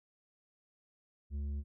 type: tone with tanh clipping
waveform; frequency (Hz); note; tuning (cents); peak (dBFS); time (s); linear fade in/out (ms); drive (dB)
sine; 71.6; D2; -43; -36; 1.3-1.64; 50; 7
effects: none